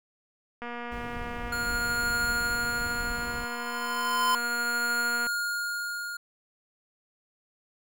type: click train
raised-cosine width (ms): 0.5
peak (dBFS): -23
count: 1112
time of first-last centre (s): 0.62-5.269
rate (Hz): 239
type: noise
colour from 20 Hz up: brown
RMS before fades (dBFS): -39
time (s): 0.91-3.45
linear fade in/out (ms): 10
type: tone with tremolo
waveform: square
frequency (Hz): 1421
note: F6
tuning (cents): +30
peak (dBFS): -26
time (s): 1.52-6.17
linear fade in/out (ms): 5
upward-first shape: triangle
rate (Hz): 0.36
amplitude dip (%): 75
type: tone with exponential growth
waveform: square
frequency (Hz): 1022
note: C6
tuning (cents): -41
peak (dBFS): -22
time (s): 2.78-4.35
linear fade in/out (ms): 1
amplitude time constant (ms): 340
effects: none